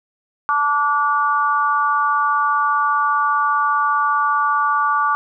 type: tone with amplitude modulation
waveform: sine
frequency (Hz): 1160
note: D6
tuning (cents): -22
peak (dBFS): -10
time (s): 0.49-5.15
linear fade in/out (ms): 0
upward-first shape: sine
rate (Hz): 285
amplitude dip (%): 100
effects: none